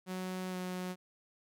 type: tone with pitch glide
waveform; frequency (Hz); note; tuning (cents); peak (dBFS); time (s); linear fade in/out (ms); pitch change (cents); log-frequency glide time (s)
sawtooth; 185 to 182.66; F#3 to F#3; 0 to -22; -33; 0.06-0.96; 50; -22; 0.5-0.56
effects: none